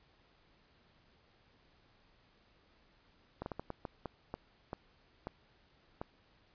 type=slowing click train; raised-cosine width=1 ms; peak=-25 dBFS; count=11; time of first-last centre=3.42-6.015 s; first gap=41 ms; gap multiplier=1.38; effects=pink hiss -68 dBFS RMS until 6.54 s + resampled to 11025 Hz